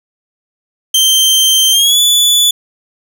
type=tone with pitch glide; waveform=sawtooth; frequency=3136 to 3460 Hz; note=G7 to A7; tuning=0 to -30 cents; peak=-4 dBFS; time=0.94-2.51 s; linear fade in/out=5 ms; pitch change=+170 cents; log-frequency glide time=1.71-1.99 s; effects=none